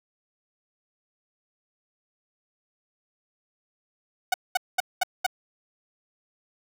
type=tone bursts; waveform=sawtooth; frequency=740 Hz; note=F#5; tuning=in tune; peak=-16 dBFS; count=5; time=4.32-5.265 s; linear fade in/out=5 ms; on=21 ms; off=210 ms; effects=none